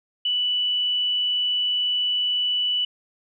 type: tone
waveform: sine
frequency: 2966 Hz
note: F#7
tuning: 4 cents sharp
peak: -20 dBFS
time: 0.25-2.85 s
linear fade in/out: 5 ms
effects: none